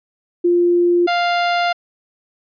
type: tone pair in turn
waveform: sine / sawtooth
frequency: 349.2 / 698.4 Hz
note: F4 / F5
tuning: 0 / 0 cents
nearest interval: octave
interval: 1200 cents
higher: second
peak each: -11 dBFS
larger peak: neither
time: 0.44-1.07 / 1.07-1.73 s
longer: second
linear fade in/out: 10 ms
effects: resampled to 11025 Hz